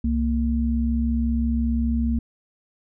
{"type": "tone pair together", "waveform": "sine", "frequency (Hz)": [66.33, 231.5], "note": ["C2", "A#3"], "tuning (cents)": [24, -12], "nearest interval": "octave + minor seventh", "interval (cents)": 2164, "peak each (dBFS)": [-22, -22], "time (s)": [0.04, 2.19], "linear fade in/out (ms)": 5, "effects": []}